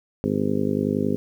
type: harmonic tone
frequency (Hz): 50.8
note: G#1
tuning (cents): -38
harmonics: 2 / 3 / 4 / 5 / 6 / 7 / 8 / 9 / 10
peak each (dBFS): -32 / -31 / -26 / -25 / -31 / -34 / -27 / -35 / -33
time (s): 0.24-1.16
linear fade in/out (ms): 0
effects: 9-bit